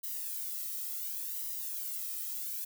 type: noise with flanger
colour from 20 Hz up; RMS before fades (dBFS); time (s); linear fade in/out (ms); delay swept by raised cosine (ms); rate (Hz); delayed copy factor
violet; -38; 0.03-2.65; 10; 1 to 1.59; 0.7; +1
effects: none